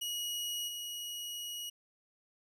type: tone with level steps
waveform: sawtooth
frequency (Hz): 2903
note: F#7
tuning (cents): -34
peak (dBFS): -32 / -36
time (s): 0.01-1.7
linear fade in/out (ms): 10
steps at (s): 0.67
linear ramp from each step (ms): 20
effects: none